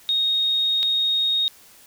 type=tone pair in turn; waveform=sine; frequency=3729 / 3729 Hz; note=A#7 / A#7; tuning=0 / 0 cents; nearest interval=unison; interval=0 cents; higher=neither; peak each=-18 dBFS; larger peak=neither; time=0.09-0.83 / 0.83-1.48 s; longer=first; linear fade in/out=0 ms; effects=white hiss -50 dBFS RMS until 1.86 s